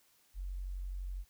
sine tone, 46.02 Hz, F#1, 9 cents flat, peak -37 dBFS, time 0.34-1.25 s, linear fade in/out 50 ms, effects white hiss -69 dBFS RMS until 1.29 s

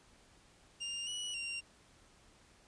sawtooth tone with pitch steps, 2803 / 2933 / 2771 Hz, F7 / F#7 / F7, +6 / -16 / -14 cents, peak -35 dBFS, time 0.8-1.61 s, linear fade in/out 20 ms, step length 270 ms, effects pink hiss -64 dBFS RMS until 2.67 s + resampled to 22050 Hz

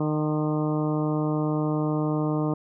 harmonic tone with a mistuned harmonic, 152.7 Hz, D#3, 32 cents flat, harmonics 1 / 2 / 3 / 4 / 5 / 6 / 7 / 8, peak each -26 / -26 / -32 / -34 / -38 / -40 / -38 / -40 dBFS, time 0-2.54 s, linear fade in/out 5 ms, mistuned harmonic 7, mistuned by -17 cents, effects none

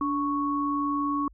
sine tone pair together, 289.5 / 1108.7 Hz, D4 / C#6, -25 / 0 cents, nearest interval octave + major seventh, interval 2325 cents, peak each -27 dBFS, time 0.01-1.28 s, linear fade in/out 2 ms, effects added 50 Hz sine -51 dBFS peak until 1.33 s

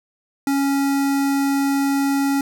square tone with notch filter, 277.2 Hz, C#4, in tune, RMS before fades -19 dBFS, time 0.47-2.41 s, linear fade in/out 2 ms, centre 3200 Hz, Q 1.9, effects none

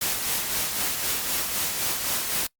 white noise with tremolo, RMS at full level -25 dBFS, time 0.01-2.47 s, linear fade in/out 5 ms, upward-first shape sine, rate 3.9 Hz, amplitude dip 40%, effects noise-tail reverb RT60 0.1 s tail -23 dB re dry + Opus 48 kbps

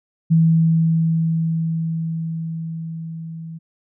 sine tone with level ramp, 163.1 Hz, E3, 18 cents flat, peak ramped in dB -10 to -30 dBFS, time 0.3-3.59 s, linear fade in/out 20 ms, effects none

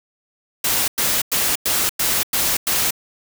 white noise bursts, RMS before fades -19 dBFS, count 7, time 0.64-2.908 s, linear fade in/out 5 ms, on 240 ms, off 98 ms, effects none

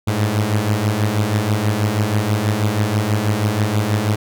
sawtooth beating tone pair, 101.9 / 108.1 Hz, G#2 / A2, -32 / -30 cents, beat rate 6.2 Hz, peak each -16 / -14 dBFS, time 0.07-4.16 s, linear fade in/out 10 ms, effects none

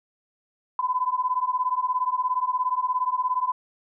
sine beating tone pair, 1000 / 1017 Hz, B5 / C6, +21 / -50 cents, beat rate 17 Hz, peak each -25 dBFS, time 0.79-3.52 s, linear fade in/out 2 ms, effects none

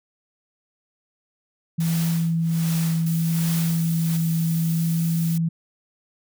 sine tone with vibrato, 164.81 Hz, E3, in tune, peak -19 dBFS, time 1.78-5.49 s, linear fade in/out 10 ms, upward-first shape triangle, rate 0.68 Hz, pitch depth 11 cents each way
white noise with tremolo, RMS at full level -32 dBFS, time 1.8-4.17 s, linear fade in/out 5 ms, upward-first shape sine, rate 1.3 Hz, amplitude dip 95%
blue noise, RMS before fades -35 dBFS, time 3.06-5.38 s, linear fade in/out 5 ms
effects none

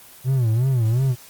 triangle tone with vibrato, 121.9 Hz, B2, 22 cents flat, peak -14 dBFS, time 0.24-1.16 s, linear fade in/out 50 ms, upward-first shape sine, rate 2.8 Hz, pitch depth 180 cents each way, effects white hiss -45 dBFS RMS until 1.29 s + Opus 24 kbps

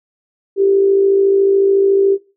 sine tone with amplitude modulation, 392.8 Hz, G4, 4 cents sharp, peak -7 dBFS, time 0.56-2.18 s, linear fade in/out 50 ms, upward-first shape sine, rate 53.9 Hz, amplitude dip 50%, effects noise-tail reverb RT60 0.3 s tail -18 dB re dry

